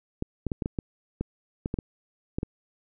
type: clicks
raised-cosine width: 3 ms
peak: -15 dBFS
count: 12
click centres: 0.224 / 0.467 / 0.518 / 0.622 / 0.659 / 0.788 / 1.21 / 1.659 / 1.741 / 1.788 / 2.385 / 2.431 s
effects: none